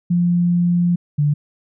sine tone pair in turn, 174.61 / 146.83 Hz, F3 / D3, 0 / 0 cents, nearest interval minor third, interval 300 cents, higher first, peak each -13 dBFS, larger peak neither, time 0.1-0.96 / 1.18-1.34 s, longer first, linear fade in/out 10 ms, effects none

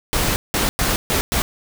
pink noise bursts at uneven times, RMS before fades -19 dBFS, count 5, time 0.13-0.36 / 0.54-0.69 / 0.79-0.96 / 1.1-1.21 / 1.32-1.42 s, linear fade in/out 0 ms, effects none

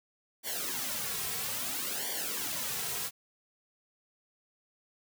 white noise with flanger, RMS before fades -35 dBFS, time 0.43-3.11 s, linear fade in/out 50 ms, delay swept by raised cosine 0.76 to 3.46 ms, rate 0.6 Hz, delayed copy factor -0.85, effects none

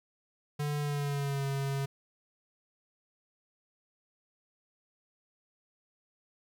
square tone with pitch glide, 146.83 to 137.79 Hz, D3 to C#3, 0 to -10 cents, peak -31 dBFS, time 0.59-1.86 s, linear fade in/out 10 ms, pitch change -110 cents, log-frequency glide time 0.8-1.45 s, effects 12-bit

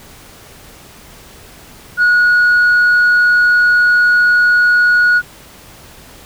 sine tone, 1454 Hz, F#6, 31 cents flat, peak -5 dBFS, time 1.97-5.22 s, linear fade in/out 50 ms, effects tanh soft clip ceiling -6 dBFS + pink hiss -39 dBFS RMS until 6.25 s

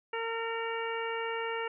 harmonic tone with a mistuned harmonic, 456.4 Hz, A#4, 37 cents flat, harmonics 1 / 2 / 3 / 4 / 5 / 6, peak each -35 / -38 / -40 / -41 / -42 / -43 dBFS, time 0.13-1.68 s, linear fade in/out 5 ms, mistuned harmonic 6, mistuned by +39 cents, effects none

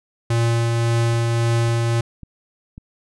square tone with tremolo, 116.54 Hz, A#2, in tune, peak -16 dBFS, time 0.3-2.01 s, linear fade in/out 5 ms, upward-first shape triangle, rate 1.8 Hz, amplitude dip 25%
click train, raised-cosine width 5 ms, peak -24 dBFS, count 4, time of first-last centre 1.14-2.779 s, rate 1.83 Hz
effects resampled to 24000 Hz

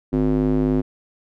square tone with band-pass filter, 51.91 Hz, G#1, in tune, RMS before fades -19 dBFS, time 0.12-0.82 s, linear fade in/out 20 ms, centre 290 Hz, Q 2.6, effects none

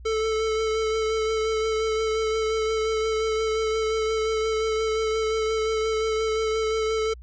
square tone with vibrato, 440 Hz, A4, in tune, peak -23 dBFS, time 0.05-7.14 s, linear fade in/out 10 ms, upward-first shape sine, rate 5.7 Hz, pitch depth 17 cents each way, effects added 60 Hz sine -40 dBFS peak until 7.22 s + resampled to 16000 Hz

